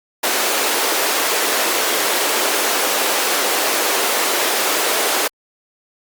pink high-pass noise, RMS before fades -18 dBFS, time 0.23-5.28 s, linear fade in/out 10 ms, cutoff 360 Hz, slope 24 dB/octave, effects Opus 48 kbps

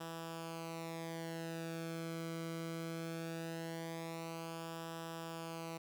sawtooth tone with flanger, 164.81 Hz, E3, in tune, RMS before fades -44 dBFS, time 0-5.78 s, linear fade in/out 10 ms, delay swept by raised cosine 0.46 to 1.13 ms, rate 0.2 Hz, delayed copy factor -0.7, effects none

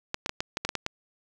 clicks, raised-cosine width 0.2 ms, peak -11 dBFS, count 9, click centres 0.144 / 0.261 / 0.294 / 0.405 / 0.571 / 0.65 / 0.691 / 0.753 / 0.864 s, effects none

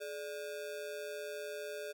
square ring-modulated tone, 507 Hz, B4, 45 cents sharp, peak -38 dBFS, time 0-1.93 s, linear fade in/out 20 ms, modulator 82.5 Hz, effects none

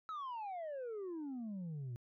sine exponential sweep, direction down, 1318.5 to 115.4 Hz, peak -38 dBFS, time 0.09-1.96 s, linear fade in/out 0 ms, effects tanh soft clip ceiling -40 dBFS

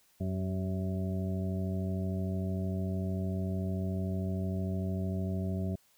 harmonic tone with a mistuned harmonic, 93.3 Hz, F#2, 15 cents sharp, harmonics 1 / 2 / 3 / 4 / 6 / 7, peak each -33 / -34 / -45 / -43 / -50 / -44 dBFS, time 0.2-5.76 s, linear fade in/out 10 ms, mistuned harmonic 4, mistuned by +52 cents, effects white hiss -67 dBFS RMS until 5.97 s

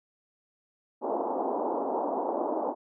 white band-pass noise, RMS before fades -30 dBFS, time 1.01-2.75 s, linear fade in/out 50 ms, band 250 to 930 Hz, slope 48 dB/octave, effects none

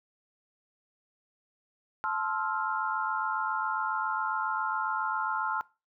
sine chord, F major seventh, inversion first, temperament just, 873.1 / 1047.7 / 1309.6 / 1396.9 Hz, A5 / C6 / E6 / F6, -14 / +2 / -12 / 0 cents, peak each -33 / -34 / -35 / -33 dBFS, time 2.04-5.61 s, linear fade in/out 0 ms, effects noise-tail reverb RT60 0.3 s tail -21 dB re dry

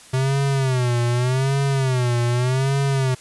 square tone with vibrato, 128.8 Hz, C3, 27 cents flat, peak -18 dBFS, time 0.13-3.15 s, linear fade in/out 10 ms, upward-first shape sine, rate 0.84 Hz, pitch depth 130 cents each way, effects white hiss -45 dBFS RMS until 3.2 s + resampled to 24000 Hz

